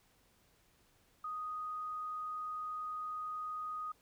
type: tone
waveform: sine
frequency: 1244.5 Hz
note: D#6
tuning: in tune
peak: -38 dBFS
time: 1.24-3.92 s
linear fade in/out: 5 ms
effects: pink hiss -70 dBFS RMS until 4.01 s